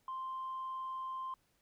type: tone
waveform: sine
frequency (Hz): 1046.5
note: C6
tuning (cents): 0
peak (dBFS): -37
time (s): 0.08-1.34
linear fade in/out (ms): 2
effects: tanh soft clip ceiling -35 dBFS + pink hiss -75 dBFS RMS until 1.61 s